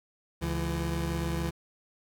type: tone pair together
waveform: 25% pulse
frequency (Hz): 70.6 / 167.92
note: C#2 / E3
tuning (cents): +32 / +32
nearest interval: octave + minor third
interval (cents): 1500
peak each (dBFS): -28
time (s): 0.41-1.51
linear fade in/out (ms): 20
effects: 9-bit